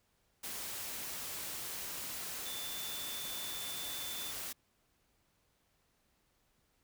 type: tone in noise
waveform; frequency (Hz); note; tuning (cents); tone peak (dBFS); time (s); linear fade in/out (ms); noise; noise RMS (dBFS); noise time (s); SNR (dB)
sine; 3523; A7; +1; -44; 2.45-4.32; 10; white; -42; 0.43-4.53; -5
effects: pink hiss -75 dBFS RMS until 6.83 s